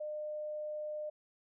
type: tone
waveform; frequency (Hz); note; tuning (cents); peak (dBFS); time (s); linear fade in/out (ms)
sine; 605; D#5; -49; -37; 0-1.1; 10
effects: none